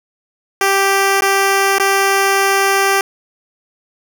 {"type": "tone with dropouts", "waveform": "10% pulse", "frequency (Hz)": 392, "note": "G4", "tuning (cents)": 0, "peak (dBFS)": -3, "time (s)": [0.61, 3.01], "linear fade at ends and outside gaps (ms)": 2, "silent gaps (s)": [[1.208, 1.221], [1.784, 1.798]], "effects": []}